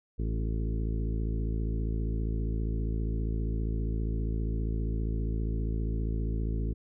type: harmonic tone with a mistuned harmonic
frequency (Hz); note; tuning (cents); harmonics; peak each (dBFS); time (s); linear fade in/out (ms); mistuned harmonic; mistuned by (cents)
55; A1; 0; 1 / 2 / 3 / 4 / 5 / 6 / 7 / 8; -29 / -35 / -39 / -41 / -43 / -45 / -46 / -47; 0.18-6.74; 20; 6; +15
effects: none